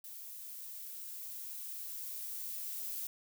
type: noise with level ramp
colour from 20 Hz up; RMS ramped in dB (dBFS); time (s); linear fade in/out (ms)
violet; -48 to -40; 0.04-3.07; 2
effects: none